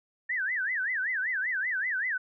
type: tone with vibrato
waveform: sine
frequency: 1749 Hz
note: A6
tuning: 11 cents flat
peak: -27 dBFS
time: 0.29-2.18 s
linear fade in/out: 10 ms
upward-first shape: sine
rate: 5.2 Hz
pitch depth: 270 cents each way
effects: none